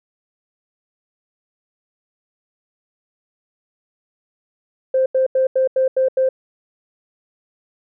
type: tone bursts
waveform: sine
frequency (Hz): 523.3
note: C5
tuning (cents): 0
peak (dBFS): -12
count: 7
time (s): 4.94-6.29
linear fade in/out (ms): 5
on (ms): 120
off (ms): 85
effects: tanh soft clip ceiling -8 dBFS